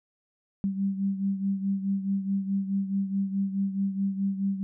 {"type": "beating tone pair", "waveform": "sine", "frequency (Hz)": [195, 199.7], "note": ["G3", "G3"], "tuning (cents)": [-9, 32], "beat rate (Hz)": 4.7, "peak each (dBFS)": [-26, -32], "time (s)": [0.64, 4.63], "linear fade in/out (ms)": 0, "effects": []}